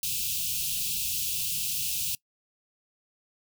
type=band-stop noise; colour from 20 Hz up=white; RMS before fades=-30 dBFS; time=0.03-2.15 s; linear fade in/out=2 ms; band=190 to 2500 Hz; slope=96 dB/octave; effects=noise-tail reverb RT60 0.1 s tail -23 dB re dry